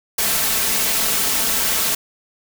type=noise with comb filter; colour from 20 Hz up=white; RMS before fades=-19 dBFS; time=0.18-1.95 s; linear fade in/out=5 ms; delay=4.5 ms; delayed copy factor=+0.5; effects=none